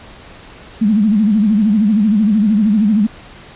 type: tone with vibrato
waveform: sine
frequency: 211.5 Hz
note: G#3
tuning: 32 cents sharp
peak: -9 dBFS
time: 0.81-3.07 s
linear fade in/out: 10 ms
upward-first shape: sine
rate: 13 Hz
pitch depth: 120 cents each way
effects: pink hiss -38 dBFS RMS until 3.55 s + resampled to 8000 Hz